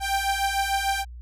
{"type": "beating tone pair", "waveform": "sawtooth", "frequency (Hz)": [784, 790.7], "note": ["G5", "G5"], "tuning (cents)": [0, 15], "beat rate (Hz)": 6.7, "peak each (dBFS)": -22, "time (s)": [0, 1.05], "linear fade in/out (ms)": 50, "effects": ["added 60 Hz sine -37 dBFS peak until 1.21 s", "resampled to 32000 Hz"]}